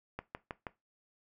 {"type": "click train", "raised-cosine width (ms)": 0.5, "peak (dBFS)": -23, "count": 4, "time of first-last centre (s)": [0.19, 0.668], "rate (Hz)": 6.28, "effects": ["noise-tail reverb RT60 0.2 s tail -17 dB re dry"]}